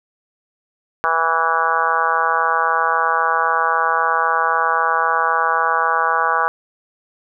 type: harmonic tone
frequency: 163.8 Hz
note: E3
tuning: 11 cents flat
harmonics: 3 / 4 / 5 / 6 / 7 / 8 / 9 / 10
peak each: -27 / -27 / -22 / -23 / -19 / -25 / -21 / -29 dBFS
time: 1.04-6.48 s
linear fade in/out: 0 ms
effects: none